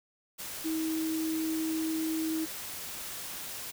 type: tone in noise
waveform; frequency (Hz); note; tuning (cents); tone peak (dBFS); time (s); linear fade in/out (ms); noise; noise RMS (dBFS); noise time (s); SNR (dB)
sine; 319.1; D#4; +44; -29; 0.64-2.46; 20; white; -40; 0.38-3.72; +8
effects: none